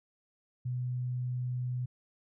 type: tone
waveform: sine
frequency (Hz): 124.9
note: B2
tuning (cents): +20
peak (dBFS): -31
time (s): 0.65-1.86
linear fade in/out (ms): 10
effects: none